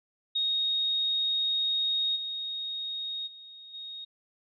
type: tone with level steps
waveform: sine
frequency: 3735 Hz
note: A#7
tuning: 3 cents sharp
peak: -25 / -32 / -45 / -38 dBFS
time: 0.35-4.05 s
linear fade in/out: 10 ms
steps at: 2.15 / 3.26 / 3.73 s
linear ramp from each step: 20 ms
effects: none